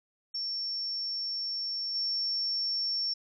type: tone with level steps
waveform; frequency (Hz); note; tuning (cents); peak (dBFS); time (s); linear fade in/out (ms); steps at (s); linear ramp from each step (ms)
sine; 5450; F8; -43; -31 / -28; 0.34-3.14; 10; 1.94; 20
effects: none